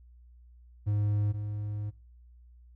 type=tone pair in turn; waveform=triangle; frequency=103.83 / 104.43 Hz; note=G#2 / G#2; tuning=0 / +10 cents; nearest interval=unison; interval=10 cents; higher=second; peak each=-23 / -30 dBFS; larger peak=first; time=0.86-1.33 / 1.33-1.91 s; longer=second; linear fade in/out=20 ms; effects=noise-tail reverb RT60 0.4 s tail -26 dB re dry + added 60 Hz sine -52 dBFS peak until 2.75 s